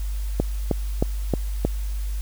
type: click train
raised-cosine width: 2 ms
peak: -6 dBFS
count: 5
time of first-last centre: 0.4-1.65 s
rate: 3.2 Hz
effects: added 50 Hz sine -24 dBFS peak until 2.21 s + white hiss -45 dBFS RMS until 2.21 s